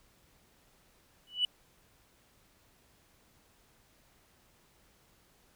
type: tone with exponential growth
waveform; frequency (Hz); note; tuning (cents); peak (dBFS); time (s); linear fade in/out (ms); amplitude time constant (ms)
sine; 2960; F#7; 0; -21; 1.27-1.45; 2; 38
effects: tanh soft clip ceiling -20 dBFS + pink hiss -66 dBFS RMS until 5.55 s